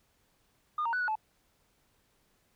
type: tone with pitch steps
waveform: sine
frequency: 1218 / 926 / 1488 / 1464 / 868 Hz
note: D#6 / A#5 / F#6 / F#6 / A5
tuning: -37 / -12 / +9 / -19 / -24 cents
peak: -27 dBFS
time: 0.78-1.155 s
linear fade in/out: 5 ms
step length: 75 ms
effects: tanh soft clip ceiling -25 dBFS + pink hiss -71 dBFS RMS until 2.55 s